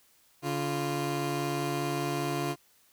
20% pulse tone pair together, 143.22 / 349.2 Hz, D3 / F4, -43 / 0 cents, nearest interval octave + minor third, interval 1543 cents, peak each -27 dBFS, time 0.42-2.56 s, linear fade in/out 50 ms, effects white hiss -64 dBFS RMS until 2.92 s

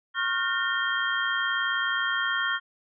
sine tone cluster, 1088 / 1404 / 1523 / 1827 / 3196 Hz, C#6 / F6 / F#6 / A#6 / G7, -33 / +9 / +50 / -35 / +33 cents, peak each -32 / -28 / -34 / -29 / -33 dBFS, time 0.14-2.6 s, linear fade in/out 50 ms, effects none

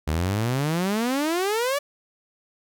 sawtooth exponential sweep, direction up, 73.42 to 587.3 Hz, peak -18 dBFS, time 0.07-1.79 s, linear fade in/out 10 ms, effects none

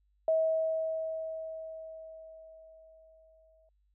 sine tone with exponential decay, 642 Hz, E5, 46 cents flat, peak -23 dBFS, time 0.28-3.69 s, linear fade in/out 2 ms, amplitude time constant 740 ms, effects added 50 Hz sine -68 dBFS peak until 3.94 s

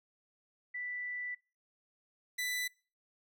sine / sawtooth tone pair in turn, 1975.5 / 1988.1 Hz, B6 / B6, 0 / +11 cents, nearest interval unison, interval 11 cents, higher second, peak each -37 / -30 dBFS, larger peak second, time 0.74-1.35 / 2.38-2.68 s, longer first, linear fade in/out 10 ms, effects noise-tail reverb RT60 0.4 s tail -26 dB re dry

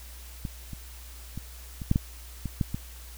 clicks, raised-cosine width 5 ms, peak -20 / -25 / -22 / -23 / -9 / -10 / -19 / -12 / -17 dBFS, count 9, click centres 0.452 / 0.733 / 1.376 / 1.818 / 1.914 / 1.959 / 2.457 / 2.612 / 2.745 s, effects added 60 Hz sine -43 dBFS peak until 3.17 s + white hiss -49 dBFS RMS until 3.17 s

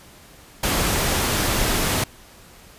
pink noise, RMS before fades -21 dBFS, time 0.63-2.04 s, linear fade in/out 5 ms, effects pink hiss -47 dBFS RMS until 2.78 s + resampled to 32000 Hz

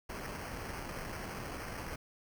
pink noise with sample-and-hold, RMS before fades -42 dBFS, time 0.09-1.96 s, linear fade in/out 5 ms, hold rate 3675 Hz, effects none

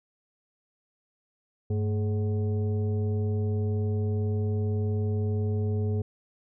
sine tone with frequency modulation, 100.1 Hz, G2, 37 cents sharp, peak -24 dBFS, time 1.7-6.02 s, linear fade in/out 5 ms, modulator 322 Hz, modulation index 0.65, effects none

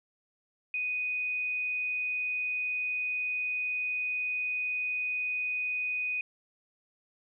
sine tone, 2489 Hz, D#7, in tune, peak -29 dBFS, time 0.74-6.21 s, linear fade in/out 2 ms, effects none

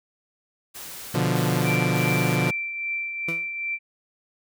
white noise bursts, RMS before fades -38 dBFS, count 3, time 0.74-2.37 s, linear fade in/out 20 ms, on 430 ms, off 170 ms
sawtooth chord, B diminished, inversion none, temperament equal, 123.47 / 146.83 / 174.61 Hz, B2 / D3 / F3, 0 / 0 / 0 cents, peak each -21 dBFS, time 1.14-2.51 s, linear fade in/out 10 ms
sine tone with tremolo, 2346 Hz, D7, 2 cents flat, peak -24 dBFS, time 1.63-3.79 s, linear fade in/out 50 ms, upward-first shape triangle, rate 2.5 Hz, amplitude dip 50%
20% pulse tone with exponential decay, 166.7 Hz, E3, 20 cents sharp, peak -22 dBFS, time 3.28-3.49 s, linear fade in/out 5 ms, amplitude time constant 44 ms
effects none

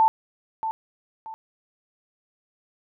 sine tone with echo, 886 Hz, A5, 12 cents sharp, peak -14 dBFS, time 0-0.08 s, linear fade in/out 0 ms, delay 630 ms, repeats 2, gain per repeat -10 dB, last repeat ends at 1.34 s, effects none

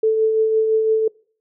sine tone with tremolo, 440 Hz, A4, in tune, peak -12 dBFS, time 0.03-1.08 s, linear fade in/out 5 ms, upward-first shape triangle, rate 5.9 Hz, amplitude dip 40%, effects noise-tail reverb RT60 0.5 s tail -25 dB re dry

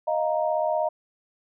sine chord, Eb suspended second, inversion none, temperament equal, 622.3 / 698.5 / 932.3 Hz, Eb5 / F5 / Bb5, 0 / 0 / 0 cents, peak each -24 / -27 / -29 dBFS, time 0.07-0.89 s, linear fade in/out 10 ms, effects none

